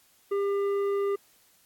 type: tone with tanh clipping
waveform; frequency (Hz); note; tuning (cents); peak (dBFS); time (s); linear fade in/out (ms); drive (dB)
triangle; 399.9; G4; +35; -26; 0.31-1.16; 10; 13
effects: white hiss -62 dBFS RMS until 1.65 s + AAC 64 kbps